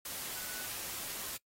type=tone in noise; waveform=sine; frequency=1484 Hz; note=F#6; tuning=5 cents sharp; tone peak=-49 dBFS; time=0.36-0.67 s; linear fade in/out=5 ms; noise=white; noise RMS=-41 dBFS; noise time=0.05-1.37 s; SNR=-11 dB; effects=noise-tail reverb RT60 0.1 s tail -22 dB re dry + AAC 48 kbps